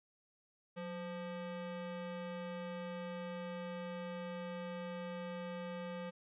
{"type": "ring-modulated tone", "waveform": "square", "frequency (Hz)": 349.2, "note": "F4", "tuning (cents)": 0, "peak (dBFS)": -39, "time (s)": [0.76, 6.11], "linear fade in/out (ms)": 20, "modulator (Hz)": 167, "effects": ["resampled to 8000 Hz"]}